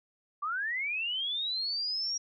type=linear sweep; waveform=sine; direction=up; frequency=1134 to 5700 Hz; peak=-30 dBFS; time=0.42-2.18 s; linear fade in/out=10 ms; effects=none